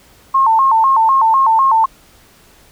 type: tone with vibrato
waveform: sine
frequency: 980 Hz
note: B5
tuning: 14 cents flat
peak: -8 dBFS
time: 0.34-1.86 s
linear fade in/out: 10 ms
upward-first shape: square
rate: 4 Hz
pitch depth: 160 cents each way
effects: pink hiss -47 dBFS RMS until 2.71 s